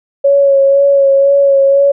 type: tone with vibrato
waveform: sine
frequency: 554.4 Hz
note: C#5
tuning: in tune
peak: -5 dBFS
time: 0.24-1.92 s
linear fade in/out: 10 ms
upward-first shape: sine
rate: 2 Hz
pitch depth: 22 cents each way
effects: none